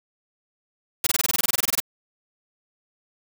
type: noise bursts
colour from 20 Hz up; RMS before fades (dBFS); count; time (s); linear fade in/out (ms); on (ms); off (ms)
white; -21; 16; 1.04-1.802; 5; 27; 22
effects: none